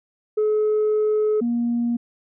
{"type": "tone pair in turn", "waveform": "sine", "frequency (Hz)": [427.2, 237], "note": ["G#4", "A#3"], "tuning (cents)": [49, 29], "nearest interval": "minor seventh", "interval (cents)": 1020, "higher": "first", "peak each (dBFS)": [-15, -18], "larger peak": "first", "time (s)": [[0.37, 1.41], [1.41, 1.97]], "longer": "first", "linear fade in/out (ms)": 10, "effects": ["tanh soft clip ceiling -15 dBFS"]}